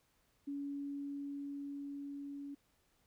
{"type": "tone with level ramp", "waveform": "sine", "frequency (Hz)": 282.6, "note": "C#4", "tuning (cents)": 34, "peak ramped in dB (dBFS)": [-38, -43], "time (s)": [0.47, 2.55], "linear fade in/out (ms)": 10, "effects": ["pink hiss -75 dBFS RMS until 3.06 s"]}